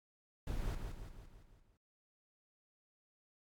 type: noise with echo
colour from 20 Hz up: brown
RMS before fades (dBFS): -39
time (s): 0.47-0.75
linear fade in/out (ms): 2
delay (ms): 170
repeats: 6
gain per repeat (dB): -5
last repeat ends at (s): 1.77
effects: AAC 64 kbps